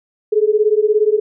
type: beating tone pair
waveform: sine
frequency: 416.8 / 433.8 Hz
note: G#4 / A4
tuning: +6 / -25 cents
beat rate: 17 Hz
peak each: -14 dBFS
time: 0.32-1.2 s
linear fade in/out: 10 ms
effects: none